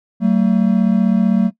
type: tone pair together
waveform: triangle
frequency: 190.08 / 225.8 Hz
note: F#3 / A3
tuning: +47 / +45 cents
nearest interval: minor third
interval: 298 cents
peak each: -12 dBFS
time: 0.2-1.51 s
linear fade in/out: 50 ms
effects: noise-tail reverb RT60 0.1 s tail -18 dB re dry